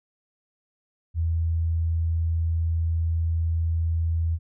sine tone, 82.41 Hz, E2, in tune, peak -21 dBFS, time 1.14-4.39 s, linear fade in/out 50 ms, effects none

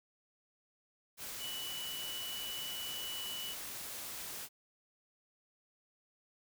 sine tone in noise, 2960 Hz, F#7, in tune, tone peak -41 dBFS, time 1.38-3.56 s, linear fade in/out 50 ms, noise white, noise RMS -44 dBFS, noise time 1.17-4.49 s, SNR 0 dB, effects none

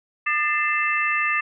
sine tone cluster, 1207 / 1775 / 2086 / 2647 Hz, D6 / A6 / C7 / E7, +47 / +15 / -6 / +7 cents, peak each -25 dBFS, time 0.26-1.41 s, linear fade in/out 10 ms, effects none

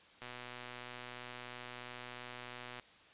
click train, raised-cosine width 0.3 ms, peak -30 dBFS, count 318, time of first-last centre 0.22-2.797 s, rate 123 Hz, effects white hiss -61 dBFS RMS until 3.13 s + resampled to 8000 Hz

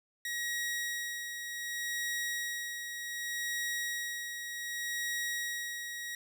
sawtooth tone with tremolo, 1900 Hz, A#6, 33 cents sharp, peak -29 dBFS, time 0.25-6.15 s, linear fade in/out 2 ms, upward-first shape sine, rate 0.66 Hz, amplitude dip 50%, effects none

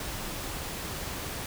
pink noise, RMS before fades -36 dBFS, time 0-1.46 s, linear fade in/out 2 ms, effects none

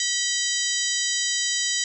harmonic tone with a mistuned harmonic, 971 Hz, B5, 30 cents flat, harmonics 2 / 3 / 4 / 5 / 6 / 7 / 8, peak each -30 / -30 / -30 / -30 / -30 / -30 / -30 dBFS, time 0-1.84 s, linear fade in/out 2 ms, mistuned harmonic 3, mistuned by +110 cents, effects none

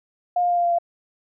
sine tone with pitch steps, 711 / 706.1 / 701.2 / 696.4 / 691.6 / 686.8 Hz, F5 / F5 / F5 / F5 / F5 / F5, +31 / +19 / +7 / -5 / -17 / -29 cents, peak -17 dBFS, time 0.36-0.786 s, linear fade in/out 5 ms, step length 71 ms, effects none

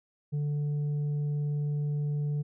triangle tone with tanh clipping, 146.83 Hz, D3, in tune, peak -28 dBFS, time 0.32-2.43 s, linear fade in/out 20 ms, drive 8 dB, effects none

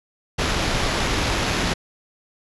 pink noise with sample-and-hold, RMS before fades -22 dBFS, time 0.38-1.74 s, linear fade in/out 10 ms, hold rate 8820 Hz, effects resampled to 24000 Hz

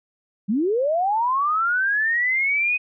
sine linear sweep, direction up, 184.1 to 2517 Hz, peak -18 dBFS, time 0.48-2.78 s, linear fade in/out 20 ms, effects none

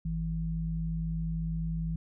sine tone pair together, 51.25 / 162.7 Hz, G#1 / E3, -22 / -22 cents, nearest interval octave + minor sixth, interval 2000 cents, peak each -34 / -31 dBFS, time 0.05-1.96 s, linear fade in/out 5 ms, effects none

